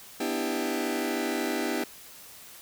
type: chord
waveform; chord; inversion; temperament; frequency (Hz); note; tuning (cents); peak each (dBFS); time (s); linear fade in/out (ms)
sawtooth; E minor seventh; second; just; 247.2 / 296.7 / 329.6 / 395.6; B3 / D4 / E4 / G4; +2 / +18 / 0 / +16; -29; 0.2-1.84; 5
effects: white hiss -48 dBFS RMS until 2.61 s